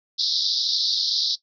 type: band-pass noise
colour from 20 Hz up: white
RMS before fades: -23 dBFS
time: 0.18-1.36 s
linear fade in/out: 20 ms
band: 3600 to 5300 Hz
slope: 96 dB/octave
effects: noise-tail reverb RT60 0.1 s tail -17 dB re dry